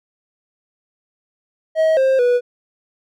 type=tone with pitch steps; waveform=triangle; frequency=637 / 530 / 488.9 Hz; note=D#5 / C5 / B4; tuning=+41 / +22 / -18 cents; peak=-10 dBFS; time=1.75-2.41 s; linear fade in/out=50 ms; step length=220 ms; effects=none